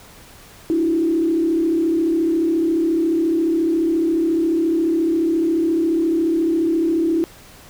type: tone with frequency modulation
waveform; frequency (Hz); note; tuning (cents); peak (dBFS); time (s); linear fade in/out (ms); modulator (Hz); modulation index
sine; 329.6; E4; 0; -15; 0.7-7.24; 0; 34.3; 0.72
effects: pink hiss -44 dBFS RMS until 7.69 s